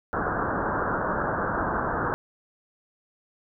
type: low-pass noise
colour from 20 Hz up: white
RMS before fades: -27 dBFS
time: 0.13-2.14 s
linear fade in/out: 0 ms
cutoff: 1600 Hz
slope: 96 dB/octave
effects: none